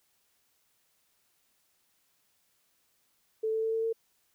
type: tone with pitch steps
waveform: sine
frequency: 440 / 443.1 / 446.1 / 449.2 / 452.4 Hz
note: A4 / A4 / A4 / A4 / A4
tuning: 0 / +12 / +24 / +36 / +48 cents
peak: -27 dBFS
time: 3.43-3.93 s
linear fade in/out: 10 ms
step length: 100 ms
effects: white hiss -72 dBFS RMS until 4.34 s